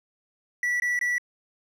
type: tone bursts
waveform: triangle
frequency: 1953 Hz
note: B6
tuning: 20 cents flat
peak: -21 dBFS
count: 3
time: 0.63-1.182 s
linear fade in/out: 2 ms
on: 170 ms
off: 21 ms
effects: none